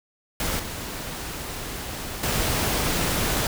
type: noise with level steps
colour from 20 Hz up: pink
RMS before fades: -26 / -33 / -24 dBFS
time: 0.4-3.47 s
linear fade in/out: 2 ms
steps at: 0.59 / 2.23 s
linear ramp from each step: 5 ms
effects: none